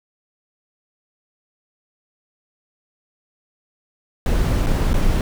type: noise with dropouts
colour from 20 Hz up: brown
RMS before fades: -17 dBFS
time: 4.26-5.21 s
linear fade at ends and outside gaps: 1 ms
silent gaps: 4.662-4.668 / 4.932-4.941 s
effects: none